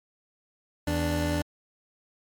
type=tone pair together; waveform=25% pulse; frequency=82.41 / 293.7 Hz; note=E2 / D4; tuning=0 / 0 cents; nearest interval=octave + minor seventh; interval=2200 cents; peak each=-24 dBFS; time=0.87-1.42 s; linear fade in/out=5 ms; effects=MP3 96 kbps